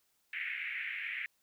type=band-pass noise; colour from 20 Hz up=white; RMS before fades=-39 dBFS; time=0.33-1.26 s; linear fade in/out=0 ms; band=1800 to 2400 Hz; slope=48 dB/octave; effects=white hiss -75 dBFS RMS until 1.42 s